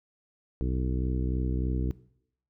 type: harmonic tone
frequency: 63.3 Hz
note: B1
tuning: 43 cents sharp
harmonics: 1 / 2 / 3 / 4 / 5 / 6 / 7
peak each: -28 / -33 / -38 / -38 / -37 / -42 / -42 dBFS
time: 0.61-1.91 s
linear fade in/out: 0 ms
effects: noise-tail reverb RT60 0.7 s tail -19 dB re dry

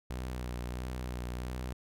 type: tone with vibrato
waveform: sawtooth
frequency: 61.8 Hz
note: B1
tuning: 2 cents sharp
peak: -32 dBFS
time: 0.1-1.73 s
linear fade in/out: 5 ms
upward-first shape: sine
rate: 1.5 Hz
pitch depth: 33 cents each way
effects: none

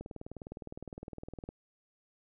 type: click train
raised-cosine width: 2 ms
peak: -29 dBFS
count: 30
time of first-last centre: 0.01-1.49 s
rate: 19.6 Hz
effects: none

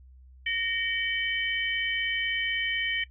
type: tone cluster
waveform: sine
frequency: 1854 / 2290 / 3046 Hz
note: A#6 / D7 / F#7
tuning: -10 / -44 / +50 cents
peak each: -31 dBFS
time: 0.46-3.04 s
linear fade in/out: 5 ms
effects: noise-tail reverb RT60 0.1 s tail -17 dB re dry + added 64 Hz sine -49 dBFS peak until 3.1 s

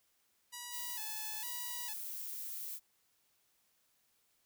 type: tone with vibrato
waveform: 5% pulse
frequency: 916 Hz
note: A#5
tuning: 31 cents flat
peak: -32 dBFS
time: 0.52-1.94 s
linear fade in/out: 20 ms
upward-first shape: square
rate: 1.1 Hz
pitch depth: 99 cents each way
type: noise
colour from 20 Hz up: violet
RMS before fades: -43 dBFS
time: 0.7-2.8 s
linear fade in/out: 50 ms
effects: white hiss -75 dBFS RMS until 4.45 s

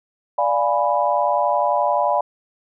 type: chord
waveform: sine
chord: D diminished seventh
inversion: none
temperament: equal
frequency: 587.3 / 698.5 / 830.6 / 987.8 Hz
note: D5 / F5 / Ab5 / Cb6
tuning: 0 / 0 / 0 / 0 cents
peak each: -21 / -22 / -22 / -21 dBFS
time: 0.38-2.21 s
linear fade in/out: 5 ms
effects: none

